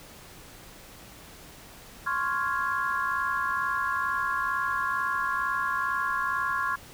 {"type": "chord", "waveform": "sine", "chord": "Db major seventh", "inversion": "third", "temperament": "equal", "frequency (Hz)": [1046.5, 1108.7, 1396.9, 1661.2], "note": ["C6", "Db6", "F6", "Ab6"], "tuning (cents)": [0, 0, 0, 0], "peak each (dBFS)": -31, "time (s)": [2.06, 6.76], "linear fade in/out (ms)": 10, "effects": ["pink hiss -48 dBFS RMS until 6.93 s"]}